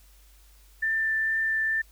sine tone with vibrato, 1778 Hz, A6, 18 cents sharp, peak -23 dBFS, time 0.82-1.82 s, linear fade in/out 10 ms, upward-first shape triangle, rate 2.2 Hz, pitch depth 9 cents each way, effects added 50 Hz sine -53 dBFS peak until 1.91 s + white hiss -60 dBFS RMS until 1.91 s

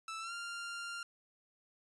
sawtooth tone with pitch glide, 1318.5 to 1392.9 Hz, E6 to F6, 0 to -5 cents, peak -37 dBFS, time 0.08-1.03 s, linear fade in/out 2 ms, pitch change +95 cents, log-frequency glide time 0.2-0.33 s, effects resampled to 22050 Hz

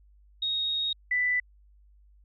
sine tone pair in turn, 3749 / 1986 Hz, A#7 / B6, +9 / +9 cents, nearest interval major seventh, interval 1100 cents, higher first, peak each -26 / -23 dBFS, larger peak second, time 0.42-0.93 / 1.11-1.4 s, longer first, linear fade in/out 5 ms, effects added 50 Hz sine -55 dBFS peak until 2.24 s

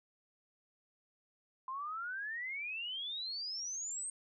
sine exponential sweep, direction up, 1025 to 8560 Hz, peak -38 dBFS, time 1.68-4.1 s, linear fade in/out 2 ms, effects none

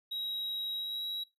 triangle tone with pitch glide, 3833 to 3869 Hz, A#7 to B7, +47 to -36 cents, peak -33 dBFS, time 0.11-1.24 s, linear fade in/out 10 ms, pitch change +17 cents, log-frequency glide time 0.75-1.04 s, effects noise-tail reverb RT60 0.2 s tail -17 dB re dry

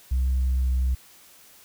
sine tone with pitch glide, 64.5 to 63.98 Hz, C2 to C2, -24 to -38 cents, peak -18 dBFS, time 0.11-0.95 s, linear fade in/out 10 ms, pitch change -14 cents, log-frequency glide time 0.59-0.66 s, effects tanh soft clip ceiling -18 dBFS + white hiss -52 dBFS RMS until 1.64 s

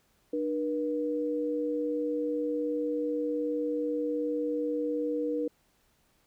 sine tone pair together, 300 / 481.3 Hz, D4 / B4, +37 / -45 cents, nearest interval minor sixth, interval 818 cents, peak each -31 / -30 dBFS, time 0.33-5.48 s, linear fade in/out 5 ms, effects pink hiss -69 dBFS RMS until 6.26 s

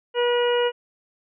harmonic tone, 483.4 Hz, B4, 37 cents flat, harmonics 1 / 2 / 3 / 4 / 5 / 6, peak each -19 / -28 / -31 / -34 / -37 / -29 dBFS, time 0.14-0.72 s, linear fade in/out 50 ms, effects none

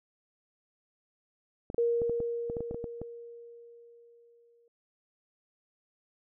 clicks, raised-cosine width 2 ms, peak -24 dBFS, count 12, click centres 1.701 / 1.745 / 2.018 / 2.096 / 2.203 / 2.499 / 2.568 / 2.606 / 2.711 / 2.745 / 2.842 / 3.016 s
sine tone with exponential decay, 470 Hz, A#4, 14 cents sharp, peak -23 dBFS, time 1.78-4.68 s, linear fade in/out 2 ms, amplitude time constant 630 ms
effects none

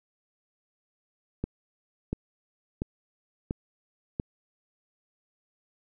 click train, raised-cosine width 3 ms, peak -16 dBFS, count 5, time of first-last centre 1.44-4.199 s, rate 1.45 Hz, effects none

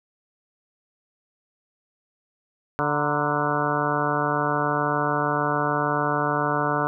harmonic tone with a mistuned harmonic, 146.83 Hz, D3, in tune, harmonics 1 / 2 / 3 / 4 / 5 / 6 / 7 / 8 / 9 / 10, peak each -30 / -30 / -30 / -30 / -30 / -30 / -30 / -30 / -30 / -30 dBFS, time 2.79-6.87 s, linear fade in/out 0 ms, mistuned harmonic 6, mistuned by +86 cents, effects none

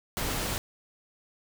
pink noise, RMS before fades -31 dBFS, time 0.17-0.58 s, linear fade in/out 0 ms, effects none

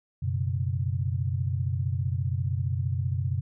sine chord, F# suspended fourth, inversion none, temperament equal, 92.5 / 123.47 / 138.59 Hz, F#2 / B2 / C#3, 0 / 0 / 0 cents, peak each -28 / -29 / -32 dBFS, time 0.22-3.41 s, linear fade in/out 10 ms, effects none

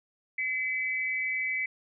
sine tone pair together, 2037 / 2289 Hz, C7 / D7, -47 / -45 cents, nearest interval major second, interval 202 cents, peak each -30 / -31 dBFS, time 0.38-1.66 s, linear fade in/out 5 ms, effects none

